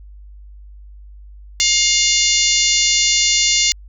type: harmonic tone with a mistuned harmonic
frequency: 708 Hz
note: F5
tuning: 23 cents sharp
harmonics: 3 / 4 / 5 / 6 / 7 / 8 / 9 / 10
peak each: -21 / -21 / -21 / -21 / -21 / -21 / -21 / -21 dBFS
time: 1.6-3.72 s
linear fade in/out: 0 ms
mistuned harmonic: 7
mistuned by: -55 cents
effects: added 50 Hz sine -36 dBFS peak until 3.88 s